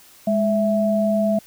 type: tone pair together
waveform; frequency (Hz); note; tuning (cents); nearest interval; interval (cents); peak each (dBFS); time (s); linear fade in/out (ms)
sine; 207.7 / 659.4; G#3 / E5; 0 / 0; octave + minor sixth; 2000; -19; 0.27-1.39; 5
effects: white hiss -49 dBFS RMS until 1.46 s